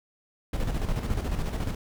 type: noise with tremolo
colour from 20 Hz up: brown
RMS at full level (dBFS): -26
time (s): 0.53-1.75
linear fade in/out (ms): 5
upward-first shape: square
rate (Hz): 14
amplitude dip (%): 50
effects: none